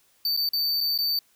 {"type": "tone with dropouts", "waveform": "square", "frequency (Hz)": 4576, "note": "D8", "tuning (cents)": -46, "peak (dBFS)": -23, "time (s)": [0.25, 1.19], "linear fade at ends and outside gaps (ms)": 2, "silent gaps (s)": [[0.366, 0.373], [0.49, 0.533], [0.806, 0.81], [0.978, 0.987]], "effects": ["white hiss -63 dBFS RMS until 1.35 s"]}